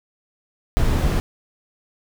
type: noise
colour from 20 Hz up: brown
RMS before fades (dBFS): -18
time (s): 0.77-1.2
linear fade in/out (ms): 0
effects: none